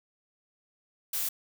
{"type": "noise", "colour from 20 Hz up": "blue", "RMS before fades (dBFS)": -31, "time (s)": [1.13, 1.29], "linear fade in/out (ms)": 5, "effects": []}